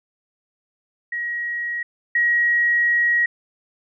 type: tone pair in turn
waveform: sine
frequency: 1900 / 1900 Hz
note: A#6 / A#6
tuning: +33 / +33 cents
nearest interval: unison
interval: 0 cents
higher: neither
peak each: -23 / -15 dBFS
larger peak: second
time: 1.12-1.83 / 2.15-3.26 s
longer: second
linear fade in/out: 5 ms
effects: none